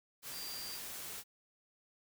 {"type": "tone in noise", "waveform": "sine", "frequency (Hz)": 4737, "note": "D8", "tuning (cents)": 14, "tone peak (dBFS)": -45, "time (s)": [0.31, 0.8], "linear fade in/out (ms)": 50, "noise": "white", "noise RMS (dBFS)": -45, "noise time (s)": [0.22, 1.24], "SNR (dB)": -3, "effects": []}